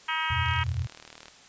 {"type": "harmonic tone", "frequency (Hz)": 318.2, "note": "D#4", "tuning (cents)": 39, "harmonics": [3, 4, 5, 6, 7, 8, 9, 10], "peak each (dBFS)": [-32, -33, -34, -35, -35, -36, -37, -37], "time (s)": [0.08, 0.64], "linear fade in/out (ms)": 10}
{"type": "chord", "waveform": "sine", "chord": "E suspended second", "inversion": "none", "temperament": "equal", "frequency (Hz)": [82.41, 92.5, 123.47], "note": ["E2", "F#2", "B2"], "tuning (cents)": [0, 0, 0], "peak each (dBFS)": -31, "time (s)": [0.3, 0.87], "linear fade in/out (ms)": 10}
{"type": "click train", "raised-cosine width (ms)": 0.2, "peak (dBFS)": -27, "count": 33, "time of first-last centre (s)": [0.46, 1.283], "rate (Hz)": 38.9}
{"effects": ["white hiss -52 dBFS RMS until 1.48 s", "resampled to 16000 Hz"]}